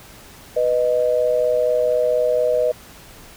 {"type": "tone pair together", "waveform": "sine", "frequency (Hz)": [493.9, 618.1], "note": ["B4", "D#5"], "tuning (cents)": [0, -12], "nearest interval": "major third", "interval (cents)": 388, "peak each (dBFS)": -18, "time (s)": [0.56, 2.72], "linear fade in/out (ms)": 10, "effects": ["pink hiss -43 dBFS RMS until 3.36 s"]}